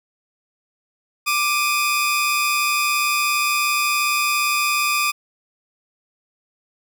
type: tone pair together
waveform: sawtooth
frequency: 1180.4 / 2498 Hz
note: D6 / D#7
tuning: +8 / +6 cents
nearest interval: octave + minor second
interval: 1298 cents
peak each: -17 dBFS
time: 1.26-5.12 s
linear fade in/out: 20 ms
effects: none